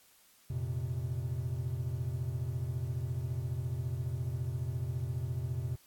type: chord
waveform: triangle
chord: F suspended fourth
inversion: none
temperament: just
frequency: 87.31 / 116.41 / 130.96 Hz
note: F2 / Bb2 / C3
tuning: 0 / -2 / +2 cents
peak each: -37 / -35 / -34 dBFS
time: 0.5-5.76 s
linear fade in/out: 5 ms
effects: white hiss -63 dBFS RMS until 5.86 s + AAC 64 kbps